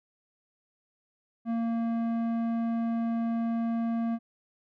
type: tone with low-pass filter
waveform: square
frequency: 230.2 Hz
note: A#3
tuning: 22 cents flat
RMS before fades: -29 dBFS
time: 1.45-4.19 s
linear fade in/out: 50 ms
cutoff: 980 Hz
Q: 0.54
effects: none